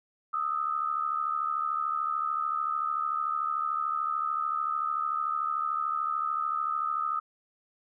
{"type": "tone pair together", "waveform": "sine", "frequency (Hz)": [1235.5, 1309], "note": ["D#6", "E6"], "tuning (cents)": [-13, -13], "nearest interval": "minor second", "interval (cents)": 100, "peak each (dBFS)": [-29, -31], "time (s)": [0.33, 7.2], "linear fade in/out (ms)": 10, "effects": []}